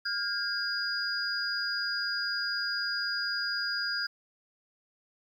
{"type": "tone cluster", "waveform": "sine", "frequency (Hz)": [1415, 1619, 4890], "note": ["F6", "G#6", "D#8"], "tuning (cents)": [22, -45, -31], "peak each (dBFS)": [-35, -34, -32], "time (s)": [0.05, 4.07], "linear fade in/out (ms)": 10, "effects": ["10-bit"]}